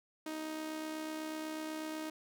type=tone with amplitude modulation; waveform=sawtooth; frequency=312.7 Hz; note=D#4; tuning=9 cents sharp; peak=-33 dBFS; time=0.26-2.1 s; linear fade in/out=5 ms; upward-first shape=sine; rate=68.1 Hz; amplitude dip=40%; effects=none